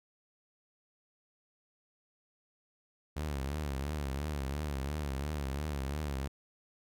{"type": "tone with vibrato", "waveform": "sawtooth", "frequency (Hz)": 71.4, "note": "D2", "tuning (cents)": -48, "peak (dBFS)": -30, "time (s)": [3.16, 6.28], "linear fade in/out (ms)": 10, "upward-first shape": "triangle", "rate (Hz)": 2.9, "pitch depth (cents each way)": 150, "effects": []}